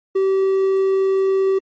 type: tone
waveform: triangle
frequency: 385.2 Hz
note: G4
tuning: 30 cents flat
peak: -12 dBFS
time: 0.15-1.59 s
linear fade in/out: 10 ms
effects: MP3 32 kbps